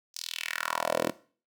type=tone with high-pass filter sweep; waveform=10% pulse; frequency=40.82 Hz; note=E1; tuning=16 cents flat; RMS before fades=-32 dBFS; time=0.14-1.11 s; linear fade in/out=20 ms; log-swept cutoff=5700 to 340 Hz; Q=2.8; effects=noise-tail reverb RT60 0.4 s tail -17 dB re dry